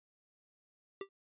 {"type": "tone with exponential decay", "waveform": "square", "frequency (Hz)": 392, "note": "G4", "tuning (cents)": 0, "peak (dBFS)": -36, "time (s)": [1.01, 1.09], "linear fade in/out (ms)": 2, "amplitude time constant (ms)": 16, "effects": ["resampled to 8000 Hz"]}